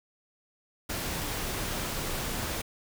pink noise, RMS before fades -33 dBFS, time 0.89-2.62 s, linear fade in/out 10 ms, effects none

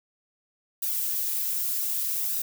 violet noise with flanger, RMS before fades -28 dBFS, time 0.82-2.42 s, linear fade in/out 5 ms, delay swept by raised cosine 0.92 to 5.52 ms, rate 0.65 Hz, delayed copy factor -0.5, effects none

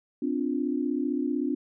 sine tone cluster, 256.2 / 291.9 / 349.5 Hz, C4 / D4 / F4, -36 / -10 / +1 cents, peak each -29 / -28 / -33 dBFS, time 0.22-1.55 s, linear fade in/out 5 ms, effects none

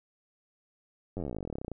slowing click train, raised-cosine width 2 ms, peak -23 dBFS, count 28, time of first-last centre 1.17-1.717 s, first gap 10 ms, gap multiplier 1.05, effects none

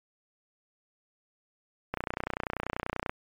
click train, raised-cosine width 0.5 ms, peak -15 dBFS, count 36, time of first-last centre 1.94-3.095 s, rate 30.3 Hz, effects MP3 96 kbps

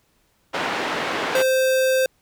pink band-pass noise, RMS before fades -25 dBFS, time 0.53-1.43 s, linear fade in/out 20 ms, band 380 to 2800 Hz, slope 12 dB/octave
square tone, 522 Hz, C5, 4 cents flat, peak -17 dBFS, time 1.35-2.06 s, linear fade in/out 2 ms
effects pink hiss -64 dBFS RMS until 2.21 s

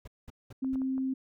brown noise bursts, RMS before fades -44 dBFS, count 4, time 0.05-0.754 s, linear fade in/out 5 ms, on 26 ms, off 200 ms
sine tone, 263.4 Hz, C4, 12 cents sharp, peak -28 dBFS, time 0.62-1.14 s, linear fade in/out 10 ms
clicks, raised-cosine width 1 ms, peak -34 dBFS, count 4, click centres 0.646 / 0.757 / 0.818 / 0.98 s
effects none

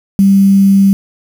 sine tone with quantisation, 196 Hz, G3, in tune, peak -4 dBFS, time 0.19-0.93 s, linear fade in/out 0 ms, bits 5, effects none

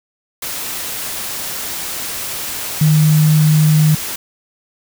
sine tone in noise, 154 Hz, D#3, 17 cents flat, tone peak -8 dBFS, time 2.81-3.95 s, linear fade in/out 5 ms, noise white, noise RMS -24 dBFS, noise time 0.42-4.16 s, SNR +13 dB, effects none

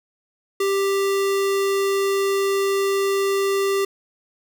square tone, 393.5 Hz, G4, 7 cents sharp, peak -19 dBFS, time 0.6-3.85 s, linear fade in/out 5 ms, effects none

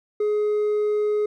sine tone with hard clipping, 420.1 Hz, G#4, 20 cents sharp, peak -20 dBFS, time 0.2-1.26 s, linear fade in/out 5 ms, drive 2 dB, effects none

